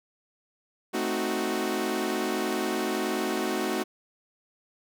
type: chord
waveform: sawtooth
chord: A diminished seventh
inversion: none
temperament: equal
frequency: 220 / 261.6 / 311.1 / 370 Hz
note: A3 / C4 / Eb4 / Gb4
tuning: 0 / 0 / 0 / 0 cents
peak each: -29 / -30 / -29 / -26 dBFS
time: 0.93-3.84 s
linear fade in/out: 20 ms
effects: none